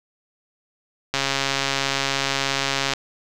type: click train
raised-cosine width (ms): 0.2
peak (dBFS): -4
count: 247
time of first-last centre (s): 1.14-2.936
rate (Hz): 137
effects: none